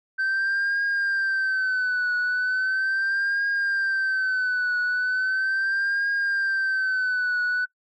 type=tone with vibrato; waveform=sine; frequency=1545 Hz; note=G6; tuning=26 cents flat; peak=-19 dBFS; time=0.18-7.66 s; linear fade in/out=20 ms; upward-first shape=triangle; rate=0.38 Hz; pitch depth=90 cents each way; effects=noise-tail reverb RT60 0.1 s tail -23 dB re dry + tanh soft clip ceiling -20 dBFS